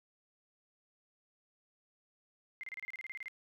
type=tone bursts; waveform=sine; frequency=2093 Hz; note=C7; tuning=in tune; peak=-40 dBFS; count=13; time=2.61-3.282 s; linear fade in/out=0 ms; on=24 ms; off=30 ms; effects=none